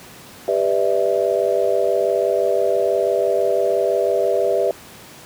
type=chord; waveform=sine; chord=E minor seventh; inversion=first; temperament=just; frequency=395.6 / 494.4 / 593.3 / 659.3 Hz; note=G4 / B4 / D5 / E5; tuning=+16 / +2 / +18 / 0 cents; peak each=-21 dBFS; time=0.48-4.71 s; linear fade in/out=2 ms; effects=pink hiss -41 dBFS RMS until 5.25 s + high-pass 100 Hz 12 dB/octave